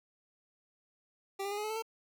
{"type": "tone with pitch steps", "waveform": "25% pulse", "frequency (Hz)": [392, 401.2, 410.5, 420.1, 430, 440, 450.3], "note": ["G4", "G4", "G#4", "G#4", "A4", "A4", "A4"], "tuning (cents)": [0, 40, -20, 20, -40, 0, 40], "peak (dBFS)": -31, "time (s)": [1.39, 1.824], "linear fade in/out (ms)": 10, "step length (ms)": 62, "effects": []}